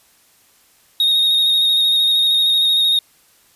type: tone with vibrato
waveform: triangle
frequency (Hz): 3729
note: A#7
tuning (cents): 0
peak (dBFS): -11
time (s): 1-2.99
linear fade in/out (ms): 2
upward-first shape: square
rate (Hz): 13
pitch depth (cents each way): 18
effects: white hiss -54 dBFS RMS until 3.55 s + resampled to 32000 Hz